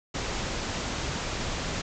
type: low-pass noise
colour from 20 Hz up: pink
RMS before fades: -32 dBFS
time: 0.14-1.82 s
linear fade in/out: 10 ms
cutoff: 7500 Hz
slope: 96 dB/octave
effects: none